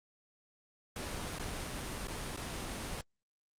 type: noise with dropouts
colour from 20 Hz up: pink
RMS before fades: -39 dBFS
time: 0.96-3.01 s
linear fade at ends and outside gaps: 2 ms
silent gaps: 1.386-1.396 / 2.072-2.082 / 2.365-2.373 s
effects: low-pass 10000 Hz 12 dB/octave + Opus 32 kbps